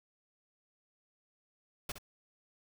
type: noise with echo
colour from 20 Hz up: pink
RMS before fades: -38 dBFS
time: 1.89-1.92 s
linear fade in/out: 5 ms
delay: 64 ms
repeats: 1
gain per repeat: -10 dB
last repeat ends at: 1.984 s
effects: none